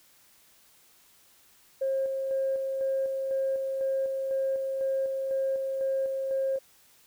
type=tone with tremolo; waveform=sine; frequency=536 Hz; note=C5; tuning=42 cents sharp; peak=-24 dBFS; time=1.81-6.59 s; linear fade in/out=10 ms; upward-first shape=square; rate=2 Hz; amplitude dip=35%; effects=tanh soft clip ceiling -20 dBFS + white hiss -60 dBFS RMS until 7.06 s